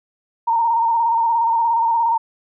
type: tone with vibrato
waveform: sine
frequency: 922 Hz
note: A#5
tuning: 19 cents flat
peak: -14 dBFS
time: 0.47-2.18 s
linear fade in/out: 10 ms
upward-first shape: square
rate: 17 Hz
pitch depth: 32 cents each way
effects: none